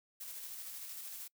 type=noise with tremolo; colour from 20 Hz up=blue; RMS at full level=-45 dBFS; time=0.2-1.28 s; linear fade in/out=10 ms; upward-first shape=square; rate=13 Hz; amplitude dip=25%; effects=noise-tail reverb RT60 0.1 s tail -25 dB re dry